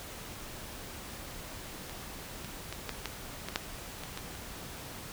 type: clicks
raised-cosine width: 0.2 ms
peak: -24 / -25 / -20 / -17 / -16 / -19 / -11 / -22 / -20 / -29 dBFS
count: 10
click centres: 1.896 / 2.446 / 2.726 / 2.893 / 3.057 / 3.486 / 3.559 / 4.036 / 4.175 / 4.352 s
effects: pink hiss -44 dBFS RMS until 5.12 s